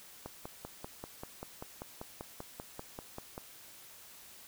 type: click train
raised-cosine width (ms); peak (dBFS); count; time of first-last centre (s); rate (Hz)
1; -27; 17; 0.26-3.379; 5.13
effects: white hiss -54 dBFS RMS until 4.47 s